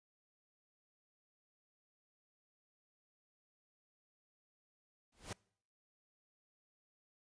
pink noise with exponential growth, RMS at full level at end -40 dBFS, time 5.12-5.33 s, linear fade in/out 5 ms, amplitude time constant 45 ms, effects noise-tail reverb RT60 0.6 s tail -25 dB re dry + resampled to 22050 Hz

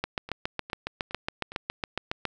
two click trains, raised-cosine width 0.3 ms, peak -24 / -12 dBFS, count 4 / 17, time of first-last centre 0.29-1.52 / 0.04-2.253 s, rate 2.44 / 7.23 Hz, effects none

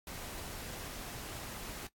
pink noise, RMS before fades -44 dBFS, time 0.07-1.87 s, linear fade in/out 2 ms, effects noise-tail reverb RT60 0.1 s tail -18 dB re dry + AAC 64 kbps

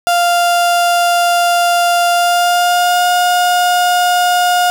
35% pulse tone with pitch glide, 697 to 714.5 Hz, F5 to F5, -4 to +39 cents, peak -8 dBFS, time 0.07-4.7 s, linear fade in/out 0 ms, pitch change +43 cents, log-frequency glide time 2.12-3.07 s, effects none

